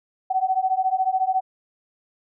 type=beating tone pair; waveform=sine; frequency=748 / 762 Hz; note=F#5 / G5; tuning=+19 / -49 cents; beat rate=14 Hz; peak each=-22 dBFS; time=0.3-1.41 s; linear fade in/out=10 ms; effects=none